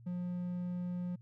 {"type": "tone", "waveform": "triangle", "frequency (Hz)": 178.1, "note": "F3", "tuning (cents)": 34, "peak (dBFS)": -33, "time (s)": [0.06, 1.16], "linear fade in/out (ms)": 10, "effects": ["added 117 Hz sine -53 dBFS peak until 1.21 s"]}